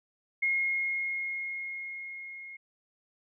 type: tone with level ramp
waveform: sine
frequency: 2151 Hz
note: C7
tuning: 47 cents sharp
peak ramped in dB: -24 to -42 dBFS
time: 0.42-2.57 s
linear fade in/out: 10 ms
effects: none